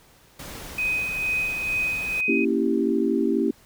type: noise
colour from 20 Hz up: pink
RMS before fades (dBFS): -38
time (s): 0.39-2.21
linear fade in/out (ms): 5
type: tone with tremolo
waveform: sine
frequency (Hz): 2509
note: D#7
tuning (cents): +14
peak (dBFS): -21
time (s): 0.78-2.45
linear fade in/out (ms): 5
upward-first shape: sine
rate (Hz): 2.2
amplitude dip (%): 45
type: chord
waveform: sine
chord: A# diminished seventh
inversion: none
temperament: equal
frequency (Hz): 233.1 / 277.2 / 329.6 / 392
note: A#3 / C#4 / E4 / G4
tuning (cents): 0 / 0 / 0 / 0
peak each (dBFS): -25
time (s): 2.28-3.51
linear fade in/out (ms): 5
effects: pink hiss -55 dBFS RMS until 3.65 s